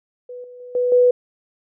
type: tone with level steps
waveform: sine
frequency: 493.9 Hz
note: B4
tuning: in tune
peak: -31 / -37 / -34 / -16 / -10 dBFS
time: 0.29-1.11 s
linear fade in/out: 5 ms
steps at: 0.44 / 0.6 / 0.75 / 0.92 s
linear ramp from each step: 2 ms
effects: none